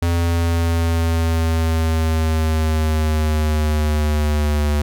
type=exponential sweep; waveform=square; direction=down; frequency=85.5 to 73.7 Hz; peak=-16 dBFS; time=0.02-4.82 s; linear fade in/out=5 ms; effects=none